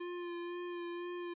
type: tone with vibrato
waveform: square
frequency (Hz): 349.2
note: F4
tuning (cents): 0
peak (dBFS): -40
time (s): 0-1.34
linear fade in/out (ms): 10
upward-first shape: sine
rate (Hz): 2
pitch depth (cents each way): 20
effects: resampled to 8000 Hz